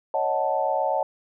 sine chord, D# half-diminished seventh, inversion third, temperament equal, 554.4 / 622.3 / 740 / 880 Hz, C#5 / D#5 / F#5 / A5, 0 / 0 / 0 / 0 cents, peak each -27 / -27 / -27 / -26 dBFS, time 0.14-1.03 s, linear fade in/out 2 ms, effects none

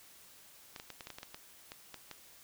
clicks, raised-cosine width 0.2 ms, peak -27 dBFS, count 12, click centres 0.762 / 0.799 / 0.903 / 1.008 / 1.071 / 1.103 / 1.185 / 1.231 / 1.345 / 1.719 / 1.943 / 2.113 s, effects white hiss -58 dBFS RMS until 2.43 s

